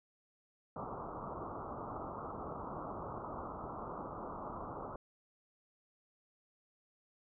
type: low-pass noise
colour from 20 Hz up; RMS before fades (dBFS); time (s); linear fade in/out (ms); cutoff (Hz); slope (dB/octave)
white; -44; 0.76-4.96; 2; 1300; 96
effects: none